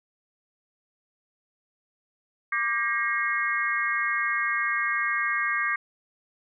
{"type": "tone cluster", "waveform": "sine", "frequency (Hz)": [1178, 1610, 1893, 2152], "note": ["D6", "G6", "A#6", "C7"], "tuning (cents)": [5, 46, 26, 48], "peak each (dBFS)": -29, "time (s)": [2.52, 5.76], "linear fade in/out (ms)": 5, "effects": []}